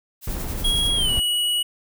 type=noise with tremolo; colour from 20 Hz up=blue; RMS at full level=-34 dBFS; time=0.21-0.91 s; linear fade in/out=50 ms; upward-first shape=sine; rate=11 Hz; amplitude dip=50%
type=noise; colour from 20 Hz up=brown; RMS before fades=-26 dBFS; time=0.27-1.2 s; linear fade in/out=5 ms
type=tone with pitch glide; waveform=square; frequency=3300 to 2923 Hz; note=G#7 to F#7; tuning=-12 to -22 cents; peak=-20 dBFS; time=0.64-1.63 s; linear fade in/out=10 ms; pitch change=-210 cents; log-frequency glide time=0.96-1.11 s
effects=none